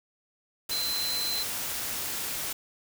sine tone in noise, 4074 Hz, C8, 47 cents flat, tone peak -29 dBFS, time 0.71-1.43 s, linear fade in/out 5 ms, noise white, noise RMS -33 dBFS, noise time 0.69-2.53 s, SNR +1 dB, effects none

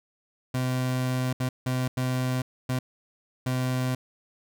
30% pulse tone bursts at uneven times, 127.8 Hz, C3, 40 cents flat, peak -22 dBFS, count 6, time 0.54-1.33 / 1.4-1.49 / 1.66-1.88 / 1.97-2.42 / 2.69-2.79 / 3.46-3.95 s, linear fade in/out 5 ms, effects none

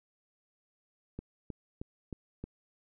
click train, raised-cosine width 3 ms, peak -26 dBFS, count 5, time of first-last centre 1.19-2.44 s, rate 3.2 Hz, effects none

